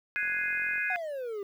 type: chord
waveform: sine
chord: Ab dominant seventh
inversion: third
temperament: equal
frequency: 1480 / 1661.2 / 2093 / 2489 Hz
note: Gb6 / Ab6 / C7 / Eb7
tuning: 0 / 0 / 0 / 0 cents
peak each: -36 / -31 / -35 / -33 dBFS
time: 0.16-0.96 s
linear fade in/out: 0 ms
type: click train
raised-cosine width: 1 ms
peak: -38 dBFS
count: 25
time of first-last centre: 0.23-0.78 s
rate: 43.6 Hz
type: exponential sweep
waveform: triangle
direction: down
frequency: 761 to 390.3 Hz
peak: -31 dBFS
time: 0.9-1.43 s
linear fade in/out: 2 ms
effects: 10-bit